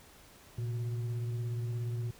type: tone with frequency modulation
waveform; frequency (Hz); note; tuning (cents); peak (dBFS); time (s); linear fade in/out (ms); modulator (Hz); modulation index
sine; 116.54; A#2; 0; -32; 0.58-2.11; 5; 250; 0.32
effects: pink hiss -57 dBFS RMS until 2.19 s